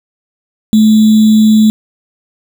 sine tone with sample-and-hold, 216.7 Hz, A3, 26 cents flat, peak -3 dBFS, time 0.73-1.7 s, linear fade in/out 0 ms, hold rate 3675 Hz, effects none

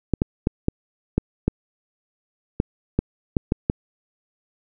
clicks, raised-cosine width 3 ms, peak -5 dBFS, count 11, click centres 0.137 / 0.219 / 0.471 / 0.684 / 1.18 / 1.48 / 2.601 / 2.99 / 3.368 / 3.521 / 3.699 s, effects none

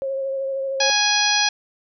sine tone with vibrato, 540 Hz, C#5, 45 cents flat, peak -22 dBFS, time 0.02-0.9 s, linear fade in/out 0 ms, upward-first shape sine, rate 13 Hz, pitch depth 21 cents each way
harmonic tone, 830 Hz, G#5, 1 cent flat, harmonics 1 / 2 / 3 / 4 / 5 / 6 / 7, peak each -24 / -24 / -24 / -24 / -24 / -24 / -24 dBFS, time 0.8-1.49 s, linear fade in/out 5 ms
effects none

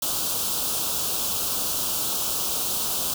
white band-stop noise, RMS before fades -26 dBFS, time 0.02-3.14 s, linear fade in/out 5 ms, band 1400 to 2800 Hz, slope 48 dB/octave, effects none

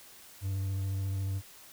triangle tone with vibrato, 96.7 Hz, G2, 23 cents flat, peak -28 dBFS, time 0.41-1.42 s, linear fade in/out 50 ms, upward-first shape sine, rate 14 Hz, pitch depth 20 cents each way, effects white hiss -53 dBFS RMS until 1.72 s

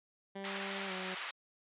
15% pulse tone with pitch glide, 196 to 186.29 Hz, G3 to F#3, 0 to +12 cents, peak -35 dBFS, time 0.35-1.15 s, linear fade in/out 10 ms, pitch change -88 cents, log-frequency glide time 0.86-0.92 s
white band-pass noise, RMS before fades -42 dBFS, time 0.44-1.31 s, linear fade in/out 5 ms, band 1000 to 2800 Hz, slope 12 dB/octave
effects resampled to 8000 Hz

